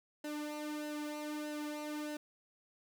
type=tone with flanger; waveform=sawtooth; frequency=299.4 Hz; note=D4; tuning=33 cents sharp; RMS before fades=-41 dBFS; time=0.24-2.17 s; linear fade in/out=5 ms; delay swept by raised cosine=0.86 to 2.76 ms; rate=1.6 Hz; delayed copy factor=-0.7; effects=none